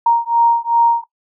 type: beating tone pair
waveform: sine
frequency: 932.3 / 934.9 Hz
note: A#5 / A#5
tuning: 0 / +5 cents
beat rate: 2.6 Hz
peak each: -14 dBFS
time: 0.06-1.04 s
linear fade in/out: 5 ms
effects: noise-tail reverb RT60 0.1 s tail -18 dB re dry